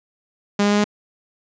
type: tone with pitch steps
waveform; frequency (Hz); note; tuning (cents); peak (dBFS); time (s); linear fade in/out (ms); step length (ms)
sawtooth; 203.5 / 204.9 / 206.3 / 207.8; G#3 / G#3 / G#3 / G#3; -35 / -23 / -11 / +1; -11; 0.59-0.842; 5; 63
effects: resampled to 16000 Hz + 7-bit